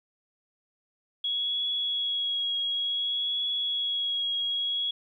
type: tone with vibrato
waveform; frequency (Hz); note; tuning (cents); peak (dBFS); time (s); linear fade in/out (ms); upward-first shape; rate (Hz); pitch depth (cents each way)
sine; 3332; G#7; +5; -26; 1.24-4.91; 5; triangle; 0.56; 21
effects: 11-bit